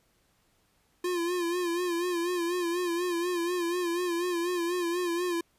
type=tone with vibrato; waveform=square; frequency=349.2 Hz; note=F4; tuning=in tune; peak=-28 dBFS; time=1.04-5.41 s; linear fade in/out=5 ms; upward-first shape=sine; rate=4.1 Hz; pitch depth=63 cents each way; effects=pink hiss -69 dBFS RMS until 5.58 s + resampled to 32000 Hz